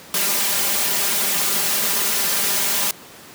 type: noise with comb filter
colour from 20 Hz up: white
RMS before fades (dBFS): -20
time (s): 0.14-2.91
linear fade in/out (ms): 2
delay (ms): 5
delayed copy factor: +0.9
effects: pink hiss -41 dBFS RMS until 3.34 s + high-pass 150 Hz 12 dB/octave

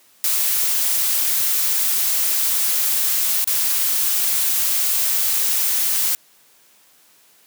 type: noise with dropouts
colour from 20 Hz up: blue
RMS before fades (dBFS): -19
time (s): 0.24-6.15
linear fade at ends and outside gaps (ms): 0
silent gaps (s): 3.443-3.474
effects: white hiss -54 dBFS RMS until 7.46 s + high-pass 150 Hz 12 dB/octave

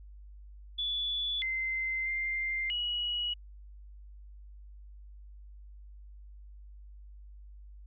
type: tone with pitch steps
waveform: sine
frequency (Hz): 3445 / 2074 / 2096 / 2914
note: A7 / C7 / C7 / F#7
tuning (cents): -37 / -16 / +2 / -27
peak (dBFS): -30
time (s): 0.78-3.34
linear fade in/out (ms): 10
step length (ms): 640
effects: added 50 Hz sine -47 dBFS peak until 7.86 s

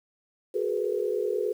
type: tone cluster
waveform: sine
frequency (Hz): 370.1 / 419.6 / 458.7 / 495.3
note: F#4 / G#4 / A#4 / B4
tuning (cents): 0 / +18 / -28 / +5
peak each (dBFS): -31 / -28 / -35 / -31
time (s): 0.54-1.53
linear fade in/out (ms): 10
effects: 9-bit

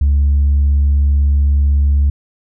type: tone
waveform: sine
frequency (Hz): 71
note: C#2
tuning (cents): +42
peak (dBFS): -7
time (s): 0.01-2.1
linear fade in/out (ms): 5
effects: tanh soft clip ceiling -7 dBFS

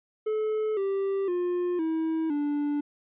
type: tone with pitch steps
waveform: triangle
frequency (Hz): 431.9 / 391.5 / 354.9 / 321.7 / 291.6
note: A4 / G4 / F4 / E4 / D4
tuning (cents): -32 / -2 / +28 / -42 / -12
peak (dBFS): -23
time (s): 0.26-2.81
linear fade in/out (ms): 10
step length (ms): 510
effects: resampled to 8000 Hz

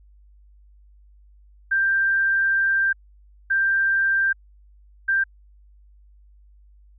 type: tone bursts at uneven times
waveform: sine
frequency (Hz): 1579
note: G6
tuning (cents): +12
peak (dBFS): -17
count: 3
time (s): 1.71-2.93 / 3.5-4.33 / 5.08-5.24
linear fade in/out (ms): 10
effects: added 50 Hz sine -49 dBFS peak until 6.98 s

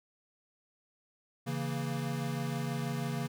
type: chord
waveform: square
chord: A# diminished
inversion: first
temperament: equal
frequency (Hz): 138.59 / 164.81 / 233.1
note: C#3 / E3 / A#3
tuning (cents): 0 / 0 / 0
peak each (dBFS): -36 / -39 / -39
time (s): 1.46-3.28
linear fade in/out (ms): 20
effects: none

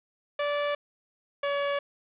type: tone pair in turn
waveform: sawtooth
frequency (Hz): 581 / 567.1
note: D5 / C#5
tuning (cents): -19 / +39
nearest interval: unison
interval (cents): 42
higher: first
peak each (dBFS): -22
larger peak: neither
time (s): 0.39-0.75 / 1.43-1.79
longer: neither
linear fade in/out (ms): 5
effects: resampled to 8000 Hz + 8-bit

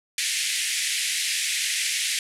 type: band-pass noise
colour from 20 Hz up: pink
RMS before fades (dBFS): -26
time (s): 0.18-2.19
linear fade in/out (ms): 2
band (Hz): 1900 to 11000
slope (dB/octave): 48
effects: none

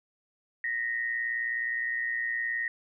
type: tone pair together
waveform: sine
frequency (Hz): 1856.7 / 1976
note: A#6 / B6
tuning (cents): -7 / 0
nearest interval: minor second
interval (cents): 107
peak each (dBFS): -29 / -35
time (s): 0.64-2.68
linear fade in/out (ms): 2
effects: none

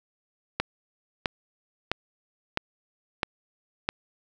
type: click train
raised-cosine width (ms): 0.3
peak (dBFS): -8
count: 6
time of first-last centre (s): 0.6-3.889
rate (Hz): 1.52
effects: none

